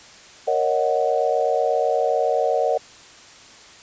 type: chord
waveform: sine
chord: D# minor seventh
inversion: second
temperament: equal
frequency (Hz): 466.2 / 554.4 / 622.3 / 740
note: A#4 / C#5 / D#5 / F#5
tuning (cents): 0 / 0 / 0 / 0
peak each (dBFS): -23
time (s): 0.47-2.78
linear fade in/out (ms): 10
effects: white hiss -45 dBFS RMS until 3.82 s + resampled to 16000 Hz